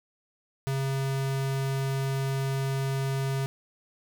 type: tone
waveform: square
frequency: 135.4 Hz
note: C#3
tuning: 40 cents flat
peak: -27 dBFS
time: 0.67-3.46 s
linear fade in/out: 0 ms
effects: none